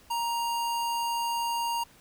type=tone; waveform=square; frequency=936 Hz; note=A#5; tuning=7 cents sharp; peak=-28 dBFS; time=0.1-1.84 s; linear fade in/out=10 ms; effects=pink hiss -57 dBFS RMS until 2 s